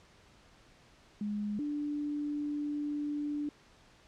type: tone pair in turn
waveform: sine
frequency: 207.7 / 293.7 Hz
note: G#3 / D4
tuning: 0 / 0 cents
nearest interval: tritone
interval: 600 cents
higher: second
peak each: -32 / -32 dBFS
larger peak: neither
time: 1.21-1.59 / 1.59-3.49 s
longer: second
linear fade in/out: 2 ms
effects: pink hiss -61 dBFS RMS until 4.07 s + low-pass 6000 Hz 12 dB/octave